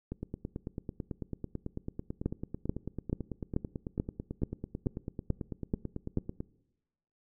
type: two click trains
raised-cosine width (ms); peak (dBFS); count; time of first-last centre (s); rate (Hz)
3; -23 / -16; 58 / 10; 0.12-6.404 / 2.26-6.173; 9.07 / 2.3
effects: noise-tail reverb RT60 1.0 s tail -22 dB re dry